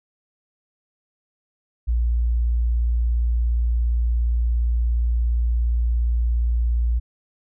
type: tone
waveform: sine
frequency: 58.6 Hz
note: A#1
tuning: 10 cents sharp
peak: -17 dBFS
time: 1.87-7 s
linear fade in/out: 20 ms
effects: none